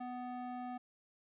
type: tone with band-pass filter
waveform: square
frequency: 248.4 Hz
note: B3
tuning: 10 cents sharp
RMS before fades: -43 dBFS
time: 0-0.78 s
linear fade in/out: 10 ms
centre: 650 Hz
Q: 1.5
effects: resampled to 8000 Hz